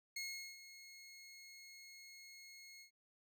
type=tone with ADSR envelope; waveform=20% pulse; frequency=2164 Hz; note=C#7; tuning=42 cents flat; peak=-36 dBFS; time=0.16-2.91 s; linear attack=6 ms; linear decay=400 ms; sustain=-14 dB; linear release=100 ms; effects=none